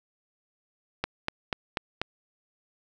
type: click train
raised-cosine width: 0.3 ms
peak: -11 dBFS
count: 5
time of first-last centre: 1.04-2.016 s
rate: 4.1 Hz
effects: none